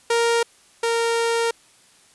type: tone pair in turn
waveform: sawtooth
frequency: 466.2 / 462.7 Hz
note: A#4 / A#4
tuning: 0 / -13 cents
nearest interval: unison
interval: 13 cents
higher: first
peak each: -13 / -15 dBFS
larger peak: first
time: 0.1-0.43 / 0.83-1.51 s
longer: second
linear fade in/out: 5 ms
effects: white hiss -54 dBFS RMS until 2.14 s + resampled to 24000 Hz